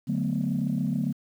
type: chord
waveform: sine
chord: B minor seventh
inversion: first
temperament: equal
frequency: 146.83 / 185 / 220 / 246.9 Hz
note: D3 / F#3 / A3 / B3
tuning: 0 / 0 / 0 / 0 cents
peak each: -29 dBFS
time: 0.07-1.13 s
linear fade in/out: 20 ms
effects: tanh soft clip ceiling -17 dBFS + 9-bit